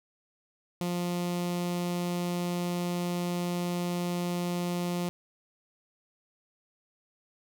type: tone with notch filter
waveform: sawtooth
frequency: 175.8 Hz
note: F3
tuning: 12 cents sharp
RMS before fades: -31 dBFS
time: 0.81-5.09 s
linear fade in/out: 0 ms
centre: 1600 Hz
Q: 1.9
effects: none